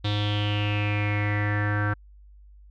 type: tone with low-pass filter sweep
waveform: square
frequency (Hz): 103.83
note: G#2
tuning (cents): 0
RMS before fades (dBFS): -25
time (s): 0.04-1.94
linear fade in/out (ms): 10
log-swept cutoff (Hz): 3700 to 1500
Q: 7.2
effects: added 50 Hz sine -47 dBFS peak until 2.7 s